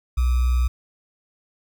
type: tone with sample-and-hold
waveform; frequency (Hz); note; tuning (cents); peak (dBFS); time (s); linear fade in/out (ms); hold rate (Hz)
sine; 61.74; B1; 0; -16; 0.17-0.68; 10; 1225
effects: none